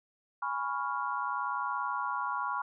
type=chord; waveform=sine; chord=C# dominant seventh; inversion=second; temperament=equal; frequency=830.6 / 987.8 / 1108.7 / 1396.9 Hz; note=G#5 / B5 / C#6 / E#6; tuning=0 / 0 / 0 / 0 cents; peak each=-39 / -35 / -35 / -37 dBFS; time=0.42-2.62 s; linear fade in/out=5 ms; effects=none